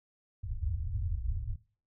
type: low-pass noise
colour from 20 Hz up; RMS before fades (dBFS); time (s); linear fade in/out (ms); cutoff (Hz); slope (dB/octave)
white; -34; 0.43-1.56; 5; 100; 48
effects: noise-tail reverb RT60 0.4 s tail -18 dB re dry